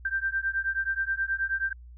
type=beating tone pair; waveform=sine; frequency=1568 / 1577.4 Hz; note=G6 / G6; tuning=0 / +10 cents; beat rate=9.4 Hz; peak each=-29 dBFS; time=0.05-1.73 s; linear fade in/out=5 ms; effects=added 60 Hz sine -44 dBFS peak until 1.97 s